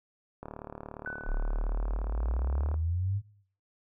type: click train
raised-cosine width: 1 ms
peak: -26 dBFS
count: 87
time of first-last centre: 0.43-2.742 s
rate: 37.2 Hz
type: tone with exponential decay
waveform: sine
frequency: 1497 Hz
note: F#6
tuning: 20 cents sharp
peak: -32 dBFS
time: 1.06-1.85 s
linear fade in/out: 1 ms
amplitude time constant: 170 ms
type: exponential sweep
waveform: sine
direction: up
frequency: 30.15 to 103.83 Hz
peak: -27 dBFS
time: 1.24-3.22 s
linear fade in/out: 50 ms
effects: noise-tail reverb RT60 0.5 s tail -17 dB re dry